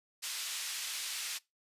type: band-pass noise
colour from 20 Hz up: pink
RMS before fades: -39 dBFS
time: 0.22-1.39 s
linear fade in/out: 20 ms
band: 2700 to 11000 Hz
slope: 12 dB/octave
effects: noise-tail reverb RT60 0.2 s tail -22 dB re dry + resampled to 32000 Hz